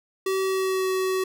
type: tone with pitch glide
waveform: square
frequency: 382.4 to 376.3 Hz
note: G4 to F#4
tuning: -43 to +29 cents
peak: -23 dBFS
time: 0.26-1.24 s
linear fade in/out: 5 ms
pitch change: -28 cents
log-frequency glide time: 0.41-0.88 s
effects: none